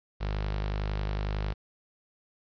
sawtooth tone with notch filter, 51 Hz, G#1, 31 cents flat, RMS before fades -31 dBFS, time 0.2-1.54 s, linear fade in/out 20 ms, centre 270 Hz, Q 1.7, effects resampled to 11025 Hz + 9-bit

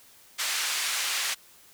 pink band-pass noise, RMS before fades -29 dBFS, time 0.38-1.35 s, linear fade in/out 20 ms, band 1800 to 9500 Hz, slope 12 dB/octave, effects white hiss -55 dBFS RMS until 1.73 s

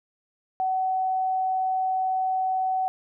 sine tone, 753 Hz, F#5, 30 cents sharp, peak -22 dBFS, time 0.6-2.88 s, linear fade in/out 0 ms, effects none

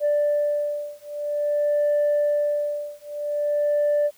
sine beating tone pair, 587.3 / 587.8 Hz, D5 / D5, 0 / +1 cents, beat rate 0.5 Hz, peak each -22 dBFS, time 0-4.11 s, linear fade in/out 50 ms, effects tanh soft clip ceiling -15 dBFS + white hiss -56 dBFS RMS until 4.17 s

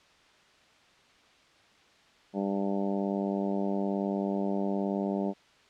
harmonic tone, 98.9 Hz, G2, 16 cents sharp, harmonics 2 / 3 / 4 / 5 / 6 / 7 / 8 / 9, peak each -30 / -35 / -35 / -41 / -37 / -40 / -45 / -44 dBFS, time 2.33-5.34 s, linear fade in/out 50 ms, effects white hiss -60 dBFS RMS until 5.69 s + low-pass 4000 Hz 12 dB/octave

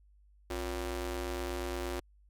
sawtooth ring-modulated tone, 207.5 Hz, G#3, 1 cent flat, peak -27 dBFS, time 0.5-2 s, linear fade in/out 5 ms, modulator 148 Hz, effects added 50 Hz sine -59 dBFS peak until 2.29 s + MP3 96 kbps

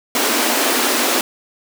pink high-pass noise, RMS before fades -17 dBFS, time 0.15-1.21 s, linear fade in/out 2 ms, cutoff 230 Hz, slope 96 dB/octave, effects none

